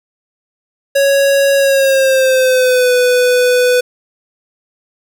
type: tone with pitch glide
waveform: square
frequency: 554.4 to 496.8 Hz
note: C#5 to B4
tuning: 0 to +10 cents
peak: -9 dBFS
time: 0.95-3.81 s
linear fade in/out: 10 ms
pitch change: -190 cents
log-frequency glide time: 1.56-2.92 s
effects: none